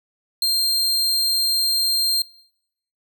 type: tone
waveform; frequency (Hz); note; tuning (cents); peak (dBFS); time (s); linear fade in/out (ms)
40% pulse; 4186; C8; 0; -16; 0.42-2.22; 2
effects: noise-tail reverb RT60 0.8 s tail -23 dB re dry